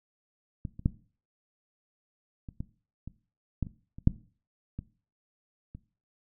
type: clicks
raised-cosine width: 5 ms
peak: -22 / -29 / -11 / -28 / -22 / -27 / -16 / -30 / -30 / -7 / -23 / -30 dBFS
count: 12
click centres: 0.652 / 0.794 / 0.859 / 2.488 / 2.605 / 3.076 / 3.627 / 3.668 / 3.985 / 4.074 / 4.79 / 5.75 s
effects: noise-tail reverb RT60 0.4 s tail -18 dB re dry